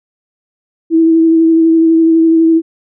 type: tone with vibrato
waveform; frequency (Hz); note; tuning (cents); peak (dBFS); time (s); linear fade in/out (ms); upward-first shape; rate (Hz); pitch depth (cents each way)
sine; 326.3; E4; -18; -5; 0.9-2.62; 50; sine; 12; 17
effects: none